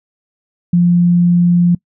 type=tone; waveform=sine; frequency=174.6 Hz; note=F3; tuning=in tune; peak=-7 dBFS; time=0.73-1.75 s; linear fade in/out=5 ms; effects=noise-tail reverb RT60 0.1 s tail -24 dB re dry